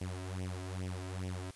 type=tone with flanger; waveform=sawtooth; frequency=92.5 Hz; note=F#2; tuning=in tune; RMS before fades=-40 dBFS; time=0.01-1.51 s; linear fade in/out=5 ms; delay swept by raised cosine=0.34 to 3.14 ms; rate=2.4 Hz; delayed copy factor=+1; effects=white hiss -58 dBFS RMS until 1.55 s + resampled to 24000 Hz